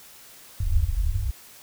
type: low-pass noise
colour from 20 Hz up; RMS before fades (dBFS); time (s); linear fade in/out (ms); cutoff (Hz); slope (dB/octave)
white; -23; 0.6-1.31; 5; 100; 96
effects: white hiss -48 dBFS RMS until 1.62 s